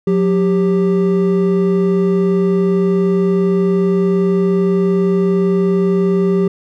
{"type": "tone pair together", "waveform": "triangle", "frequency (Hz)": [181.1, 394.1], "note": ["F#3", "G4"], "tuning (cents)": [-37, 9], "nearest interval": "octave + minor second", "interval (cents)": 1346, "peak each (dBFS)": -12, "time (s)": [0.07, 6.48], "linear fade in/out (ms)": 5, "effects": []}